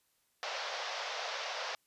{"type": "band-pass noise", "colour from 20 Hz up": "pink", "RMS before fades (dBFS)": -39, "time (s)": [0.43, 1.75], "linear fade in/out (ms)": 0, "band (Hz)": [510, 5800], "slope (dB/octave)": 48, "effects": ["white hiss -75 dBFS RMS until 1.86 s", "resampled to 32000 Hz"]}